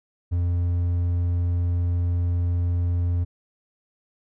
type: tone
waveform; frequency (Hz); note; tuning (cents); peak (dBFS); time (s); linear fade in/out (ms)
triangle; 87.31; F2; 0; -18; 0.31-3.25; 20
effects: none